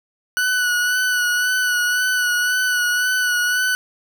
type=tone with vibrato; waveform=40% pulse; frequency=1480 Hz; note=F#6; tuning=in tune; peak=-16 dBFS; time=0.37-3.75 s; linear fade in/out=0 ms; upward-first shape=sine; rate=1.9 Hz; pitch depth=28 cents each way; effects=none